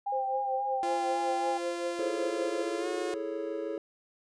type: tone with vibrato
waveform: sine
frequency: 799 Hz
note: G5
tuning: 33 cents sharp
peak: -29 dBFS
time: 0.06-1.58 s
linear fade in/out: 10 ms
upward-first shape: sine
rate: 3.7 Hz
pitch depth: 36 cents each way
type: tone with tremolo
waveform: sine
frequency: 523.3 Hz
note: C5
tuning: in tune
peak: -29 dBFS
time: 0.12-2.62 s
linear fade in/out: 5 ms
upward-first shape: triangle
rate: 5.3 Hz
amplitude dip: 95%
type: tone with pitch glide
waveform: sawtooth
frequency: 344.6 to 360.5 Hz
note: F4 to F#4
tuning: -23 to -45 cents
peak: -30 dBFS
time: 0.83-3.14 s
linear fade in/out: 0 ms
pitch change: +78 cents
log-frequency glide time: 2.79-2.87 s
type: chord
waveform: triangle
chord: A major seventh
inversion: second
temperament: equal with one note detuned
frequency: 329.6 / 415.3 / 441.5 / 554.4 Hz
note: E4 / G#4 / A4 / C#5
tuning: 0 / 0 / +6 / 0 cents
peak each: -36 dBFS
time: 1.99-3.78 s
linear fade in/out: 2 ms
effects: resampled to 22050 Hz